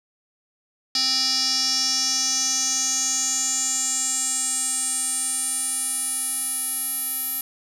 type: tone with band-pass filter sweep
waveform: square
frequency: 261.6 Hz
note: C4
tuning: in tune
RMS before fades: -24 dBFS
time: 0.95-7.41 s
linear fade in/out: 2 ms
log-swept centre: 4900 to 12000 Hz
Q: 6.9
effects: none